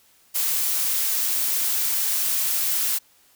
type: noise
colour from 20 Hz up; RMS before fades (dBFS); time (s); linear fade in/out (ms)
blue; -23; 0.34-2.99; 20
effects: white hiss -58 dBFS RMS until 3.35 s